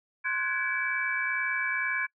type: tone cluster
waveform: sine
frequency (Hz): 1052 / 1480 / 1542 / 1671 / 2302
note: C6 / F#6 / G6 / G#6 / D7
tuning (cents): +9 / 0 / -29 / +10 / -35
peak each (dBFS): -37 / -36 / -38 / -30 / -31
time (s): 0.24-2.07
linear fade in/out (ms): 20
effects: noise-tail reverb RT60 0.1 s tail -25 dB re dry